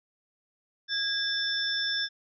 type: tone cluster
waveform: sine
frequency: 1640 / 3540 / 5330 Hz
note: G#6 / A7 / E8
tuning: -22 / +10 / +18 cents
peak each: -31 dBFS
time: 0.88-2.09 s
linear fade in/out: 50 ms
effects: none